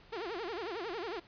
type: tone with vibrato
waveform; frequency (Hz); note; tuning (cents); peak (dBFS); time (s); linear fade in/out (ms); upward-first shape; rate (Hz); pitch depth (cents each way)
sawtooth; 398.9; G4; +30; -33; 0.12-1.2; 10; sine; 11; 290
effects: pink hiss -59 dBFS RMS until 1.27 s + resampled to 11025 Hz